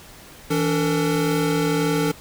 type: tone cluster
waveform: square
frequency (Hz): 163.7 / 288.4 / 449.4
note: E3 / D4 / A4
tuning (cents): -12 / -31 / +37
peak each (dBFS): -24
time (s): 0.5-2.12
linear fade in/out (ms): 10
effects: pink hiss -44 dBFS RMS until 2.2 s